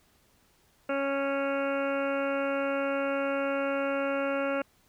harmonic tone, 276.5 Hz, C#4, 4 cents flat, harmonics 1 / 2 / 3 / 4 / 5 / 6 / 7 / 8 / 9 / 10, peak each -33 / -29 / -41 / -41 / -35 / -43 / -50 / -43 / -45 / -43 dBFS, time 0.89-4.62 s, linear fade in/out 5 ms, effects pink hiss -65 dBFS RMS until 4.88 s

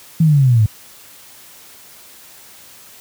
sine linear sweep, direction down, 166.1 to 102.5 Hz, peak -8 dBFS, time 0.2-0.66 s, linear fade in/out 5 ms, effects white hiss -42 dBFS RMS until 3 s + high-pass 60 Hz 12 dB/octave

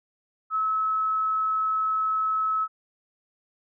sine tone, 1294 Hz, E6, 32 cents flat, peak -22 dBFS, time 0.5-2.68 s, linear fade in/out 50 ms, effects none

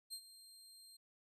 25% pulse tone with ADSR envelope, 4186 Hz, C8, in tune, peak -38 dBFS, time 0.1-0.97 s, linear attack 33 ms, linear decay 69 ms, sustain -15 dB, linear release 9 ms, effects none

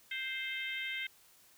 harmonic tone, 524 Hz, C5, 2 cents sharp, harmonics 3 / 4 / 5 / 6 / 7, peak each -44 / -38 / -46 / -43 / -48 dBFS, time 0.11-1.07 s, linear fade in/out 5 ms, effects white hiss -63 dBFS RMS until 1.57 s

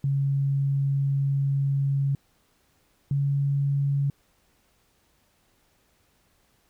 sine tone pair in turn, 138.59 / 140.28 Hz, C#3 / C#3, 0 / +21 cents, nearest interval unison, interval 21 cents, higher second, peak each -21 dBFS, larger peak neither, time 0.04-2.15 / 3.11-4.1 s, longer first, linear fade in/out 2 ms, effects pink hiss -66 dBFS RMS until 6.69 s

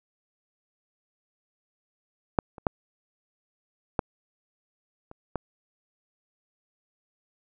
clicks, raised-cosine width 1 ms, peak -6 / -28 / -8 / -9 / -29 / -14 dBFS, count 6, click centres 2.388 / 2.582 / 2.668 / 3.992 / 5.114 / 5.357 s, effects none

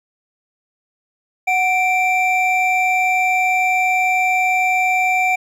triangle tone pair together, 740 / 2349 Hz, F#5 / D7, 0 / 0 cents, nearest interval octave + minor sixth, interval 2000 cents, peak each -15 dBFS, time 1.47-5.36 s, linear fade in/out 10 ms, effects none

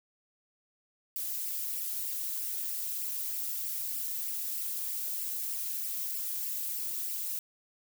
violet noise with flanger, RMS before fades -35 dBFS, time 1.16-7.39 s, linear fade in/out 0 ms, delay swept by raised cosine 0.38 to 2.88 ms, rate 3.2 Hz, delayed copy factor +0.6, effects none

